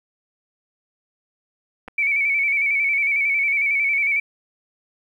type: clicks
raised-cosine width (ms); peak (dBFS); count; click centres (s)
0.5; -22; 2; 1.879 / 1.883
type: tone with vibrato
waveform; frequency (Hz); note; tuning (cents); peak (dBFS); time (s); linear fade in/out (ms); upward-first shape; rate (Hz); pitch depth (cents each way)
sine; 2269; C#7; +40; -17; 1.98-4.2; 5; square; 11; 43
effects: 9-bit